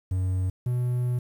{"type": "tone pair in turn", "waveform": "triangle", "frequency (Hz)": [92.5, 123.47], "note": ["F#2", "B2"], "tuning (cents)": [0, 0], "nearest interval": "perfect fourth", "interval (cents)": 500, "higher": "second", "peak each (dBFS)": -21, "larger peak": "neither", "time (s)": [[0.11, 0.5], [0.66, 1.19]], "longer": "second", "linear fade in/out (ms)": 5, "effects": ["9-bit"]}